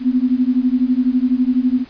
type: beating tone pair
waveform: sine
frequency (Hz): 246.9 / 258.9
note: B3 / C4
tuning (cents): 0 / -18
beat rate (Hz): 12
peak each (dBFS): -16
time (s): 0-1.85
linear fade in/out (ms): 50
effects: pink hiss -44 dBFS RMS until 1.89 s + resampled to 11025 Hz